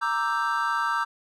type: chord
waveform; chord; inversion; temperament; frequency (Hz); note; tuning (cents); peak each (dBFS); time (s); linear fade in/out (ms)
triangle; E half-diminished seventh; second; equal; 932.3 / 1174.7 / 1318.5 / 1568; Bb5 / D6 / E6 / G6; 0 / 0 / 0 / 0; -27; 0.01-1.05; 20
effects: none